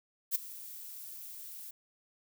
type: noise with ADSR envelope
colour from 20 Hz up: violet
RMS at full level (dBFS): -28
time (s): 0.31-1.71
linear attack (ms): 43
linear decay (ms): 10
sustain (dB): -18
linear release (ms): 6
effects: none